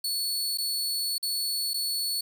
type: tone with dropouts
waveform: sawtooth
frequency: 4419 Hz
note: C#8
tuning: 6 cents flat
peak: -24 dBFS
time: 0.04-2.21 s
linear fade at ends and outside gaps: 5 ms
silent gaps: 0.575-0.583 / 1.182-1.227 / 1.735-1.741 s
effects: 9-bit